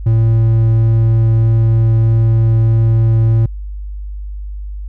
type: tone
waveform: triangle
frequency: 112.7 Hz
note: A2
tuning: 42 cents sharp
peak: -6 dBFS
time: 0.06-3.46 s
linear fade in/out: 5 ms
effects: added 50 Hz sine -22 dBFS peak until 4.88 s